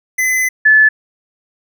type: tone pair in turn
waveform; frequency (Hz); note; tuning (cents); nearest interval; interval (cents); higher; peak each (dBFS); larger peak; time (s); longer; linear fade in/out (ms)
square / sine; 2027 / 1732.3; B6 / A6; +45 / -27; minor third; 272; first; -13 / -5; second; 0.18-0.49 / 0.65-0.89; first; 10
effects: none